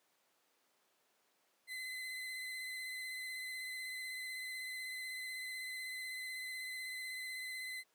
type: tone with vibrato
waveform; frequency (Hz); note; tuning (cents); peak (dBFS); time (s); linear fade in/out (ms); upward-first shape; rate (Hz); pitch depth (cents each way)
35% pulse; 2035; C7; -49; -40; 1.67-7.84; 50; sine; 16; 22
effects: pink hiss -75 dBFS RMS until 7.94 s + high-pass 400 Hz 12 dB/octave